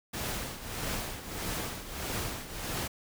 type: noise with tremolo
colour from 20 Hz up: pink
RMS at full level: -33 dBFS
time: 0.13-2.88 s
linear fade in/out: 10 ms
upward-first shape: triangle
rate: 1.6 Hz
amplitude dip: 75%
effects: none